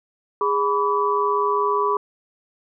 sine tone cluster, 412.8 / 991 / 1146 Hz, G#4 / B5 / D6, -10 / +6 / -43 cents, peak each -22 dBFS, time 0.41-1.97 s, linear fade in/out 2 ms, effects none

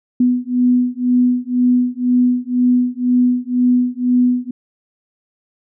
sine beating tone pair, 246.9 / 248.9 Hz, B3 / B3, 0 / +14 cents, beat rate 2 Hz, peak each -15 dBFS, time 0.2-4.51 s, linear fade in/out 5 ms, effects none

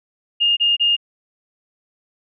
sine tone bursts, 2831 Hz, F7, 23 cents sharp, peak -13 dBFS, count 3, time 0.4-0.966 s, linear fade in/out 20 ms, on 170 ms, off 28 ms, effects none

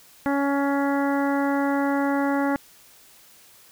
harmonic tone, 280 Hz, C#4, 18 cents sharp, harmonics 1 / 2 / 3 / 4 / 5 / 6 / 7, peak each -22 / -28 / -28 / -34 / -33 / -35 / -37 dBFS, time 0.26-2.56 s, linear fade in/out 0 ms, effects white hiss -52 dBFS RMS until 3.71 s

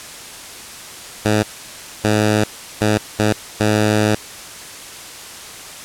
10% pulse tone bursts at uneven times, 106.6 Hz, G#2, 46 cents sharp, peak -5 dBFS, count 5, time 1.25-1.43 / 2.04-2.44 / 2.81-2.98 / 3.19-3.33 / 3.6-4.15 s, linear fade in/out 5 ms, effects white hiss -34 dBFS RMS until 5.84 s + low-pass 10000 Hz 12 dB/octave

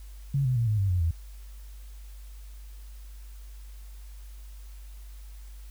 sine tone with pitch steps, 138.59 / 127.09 / 116.54 / 106.87 / 98 / 89.86 / 82.41 Hz, C#3 / C3 / A#2 / A2 / G2 / F2 / E2, 0 / -50 / 0 / -50 / 0 / +50 / 0 cents, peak -22 dBFS, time 0.34-1.11 s, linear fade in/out 5 ms, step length 110 ms, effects added 50 Hz sine -41 dBFS peak until 5.7 s + white hiss -58 dBFS RMS until 5.7 s

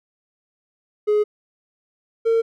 triangle tone pair in turn, 420 / 455.4 Hz, G#4 / A#4, +19 / -40 cents, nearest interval minor second, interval 141 cents, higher second, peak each -12 dBFS, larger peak neither, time 1.07-1.24 / 2.25-2.42 s, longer neither, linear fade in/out 20 ms, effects tanh soft clip ceiling -9 dBFS

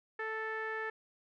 sawtooth tone with low-pass filter, 440 Hz, A4, in tune, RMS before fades -38 dBFS, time 0.19-0.9 s, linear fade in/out 5 ms, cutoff 1800 Hz, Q 5.1, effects none

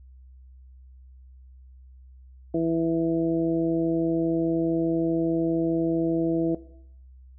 harmonic tone, 164.81 Hz, E3, in tune, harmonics 1 / 2 / 3 / 4, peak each -31 / -23 / -30 / -31 dBFS, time 2.54-6.55 s, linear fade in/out 5 ms, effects noise-tail reverb RT60 0.7 s tail -18 dB re dry + added 64 Hz sine -46 dBFS peak until 7.38 s

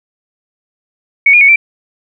sine tone with pitch steps, 2227 / 2427 / 2218 / 2343 Hz, C#7 / D#7 / C#7 / D7, +7 / -44 / 0 / -5 cents, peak -3 dBFS, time 1.26-1.56 s, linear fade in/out 5 ms, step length 75 ms, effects none

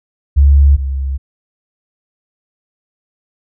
sine tone pair in turn, 70.3 / 67.67 Hz, C#2 / C#2, +25 / -41 cents, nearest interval minor second, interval 66 cents, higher first, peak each -4 / -15 dBFS, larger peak first, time 0.36-0.77 / 0.77-1.18 s, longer neither, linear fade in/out 20 ms, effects none

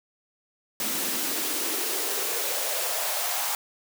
white noise with high-pass filter sweep, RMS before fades -28 dBFS, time 0.8-3.55 s, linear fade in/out 2 ms, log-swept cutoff 220 to 800 Hz, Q 3.4, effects none

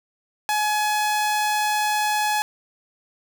sawtooth tone, 845 Hz, G#5, 30 cents sharp, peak -16 dBFS, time 0.49-2.42 s, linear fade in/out 0 ms, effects none

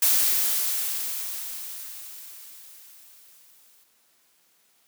blue noise with exponential decay, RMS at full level -19 dBFS, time 0.02-3.84 s, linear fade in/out 5 ms, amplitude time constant 830 ms, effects white hiss -64 dBFS RMS until 4.87 s + high-pass 150 Hz 12 dB/octave

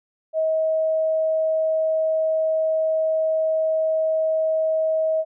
sine tone, 636 Hz, D#5, 38 cents sharp, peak -18 dBFS, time 0.33-5.25 s, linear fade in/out 50 ms, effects none

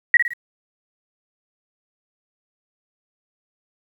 sine tone with echo, 1911 Hz, A#6, 43 cents sharp, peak -7 dBFS, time 0.14-0.17 s, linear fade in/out 2 ms, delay 55 ms, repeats 3, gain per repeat -7 dB, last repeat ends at 0.335 s, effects 8-bit

